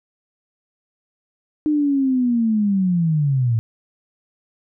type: linear sweep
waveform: sine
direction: down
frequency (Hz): 306.5 to 110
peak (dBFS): -15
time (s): 1.66-3.59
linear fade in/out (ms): 0
effects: none